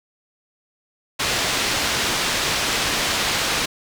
white low-pass noise, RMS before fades -22 dBFS, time 1.19-3.66 s, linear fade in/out 10 ms, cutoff 4800 Hz, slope 12 dB/octave, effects none

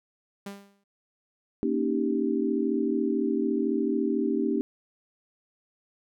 sawtooth tone with exponential decay, 199.6 Hz, G3, 32 cents sharp, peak -30 dBFS, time 0.46-0.84 s, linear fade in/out 5 ms, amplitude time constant 82 ms
sine chord, Eb dominant seventh, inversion second, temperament equal, 233.1 / 277.2 / 311.1 / 392 Hz, Bb3 / Db4 / Eb4 / G4, 0 / 0 / 0 / 0 cents, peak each -29 dBFS, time 1.63-4.61 s, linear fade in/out 0 ms
effects none

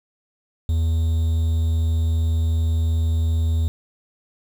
triangle tone with quantisation, 81.3 Hz, E2, 23 cents flat, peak -15 dBFS, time 0.69-3.68 s, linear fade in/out 0 ms, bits 7, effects none

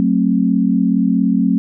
sine chord, F# diminished, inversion none, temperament just, 185 / 222 / 266.4 Hz, F#3 / A3 / C4, 0 / +16 / +31 cents, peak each -16 dBFS, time 0-1.58 s, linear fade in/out 0 ms, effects none

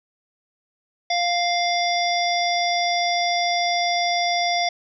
harmonic tone, 698.5 Hz, F5, in tune, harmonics 1 / 3 / 5 / 7 / 8, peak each -21 / -26 / -28 / -29 / -30 dBFS, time 1.1-4.69 s, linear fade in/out 5 ms, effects none

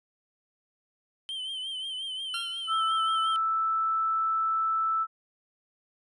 triangle tone with vibrato, 3102 Hz, G7, 19 cents flat, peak -31 dBFS, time 1.29-3.36 s, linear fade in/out 0 ms, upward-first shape triangle, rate 5.6 Hz, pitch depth 69 cents each way
20% pulse tone with exponential decay, 1381 Hz, F6, 20 cents flat, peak -25 dBFS, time 2.34-2.8 s, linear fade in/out 2 ms, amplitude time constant 100 ms
sine tone, 1318.5 Hz, E6, in tune, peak -24 dBFS, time 2.67-5.07 s, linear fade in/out 50 ms
effects resampled to 24000 Hz

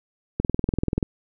click train, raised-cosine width 3 ms, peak -9 dBFS, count 14, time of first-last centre 0.4-1.028 s, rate 20.7 Hz, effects none

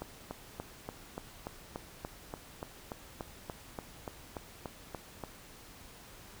click train, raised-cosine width 1 ms, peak -24 dBFS, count 19, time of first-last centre 0.02-5.237 s, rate 3.45 Hz, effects pink hiss -53 dBFS RMS until 6.4 s

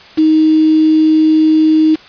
sine tone with quantisation, 313.3 Hz, D#4, 12 cents sharp, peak -6 dBFS, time 0.17-1.96 s, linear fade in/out 20 ms, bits 4, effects white hiss -38 dBFS RMS until 2.08 s + resampled to 11025 Hz

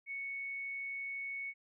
sine tone, 2217 Hz, C#7, in tune, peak -38 dBFS, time 0.06-1.54 s, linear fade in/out 50 ms, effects none

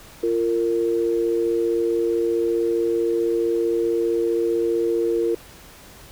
sine tone pair together, 344.7 / 460.1 Hz, F4 / A#4, -23 / -23 cents, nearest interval perfect fourth, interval 500 cents, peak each -21 dBFS, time 0.23-5.35 s, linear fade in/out 5 ms, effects pink hiss -45 dBFS RMS until 6.11 s

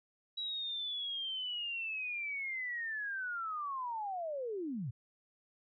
sine linear sweep, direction down, 3901 to 103.83 Hz, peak -36 dBFS, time 0.37-4.91 s, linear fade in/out 10 ms, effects none

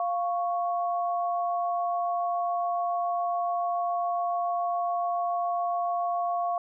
sine tone pair together, 698.4 / 1108.7 Hz, F5 / C#6, 0 / 0 cents, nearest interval minor sixth, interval 800 cents, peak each -26 / -32 dBFS, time 0-6.58 s, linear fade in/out 2 ms, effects none

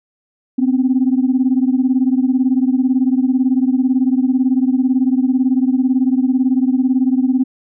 sine beating tone pair, 252.2 / 270.2 Hz, B3 / C#4, +36 / -44 cents, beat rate 18 Hz, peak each -13 / -15 dBFS, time 0.58-7.44 s, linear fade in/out 10 ms, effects tanh soft clip ceiling -5 dBFS

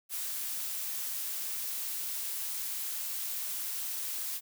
blue noise, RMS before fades -36 dBFS, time 0.09-4.41 s, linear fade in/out 50 ms, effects none

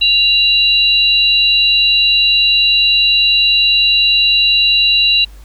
sine tone pair together, 2790 / 3940 Hz, F7 / B7, -2 / -5 cents, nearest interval tritone, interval 597 cents, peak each -11 dBFS, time 0.01-5.25 s, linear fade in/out 10 ms, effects added 50 Hz sine -33 dBFS peak until 5.44 s + pink hiss -47 dBFS RMS until 5.44 s

